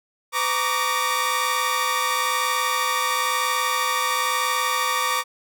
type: tone cluster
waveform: sawtooth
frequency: 507 / 934 / 1140 / 1201 / 1855 Hz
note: B4 / A#5 / C#6 / D6 / A#6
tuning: +45 / +3 / +48 / +38 / -9 cents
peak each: -29 / -25 / -20 / -23 / -27 dBFS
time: 0.32-5.24 s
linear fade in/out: 50 ms
effects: none